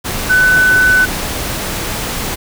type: tone in noise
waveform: sine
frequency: 1500 Hz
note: F#6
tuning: 23 cents sharp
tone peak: -7 dBFS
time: 0.29-1.06 s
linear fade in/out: 20 ms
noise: pink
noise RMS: -20 dBFS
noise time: 0.04-2.36 s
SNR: +10 dB
effects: none